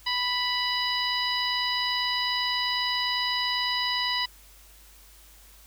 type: harmonic tone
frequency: 987.8 Hz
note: B5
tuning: in tune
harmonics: 1 / 2 / 3 / 4 / 5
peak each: -31 / -31 / -31 / -31 / -31 dBFS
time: 0.06-4.26 s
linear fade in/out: 10 ms
effects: added 50 Hz sine -53 dBFS peak until 5.66 s + white hiss -54 dBFS RMS until 5.66 s